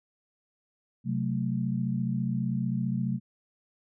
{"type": "chord", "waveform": "sine", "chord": "F# diminished", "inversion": "second", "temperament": "equal", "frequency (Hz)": [130.81, 185, 220], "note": ["C3", "F#3", "A3"], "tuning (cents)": [0, 0, 0], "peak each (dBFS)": [-30, -31, -31], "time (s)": [1.04, 3.2], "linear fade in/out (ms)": 50, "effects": []}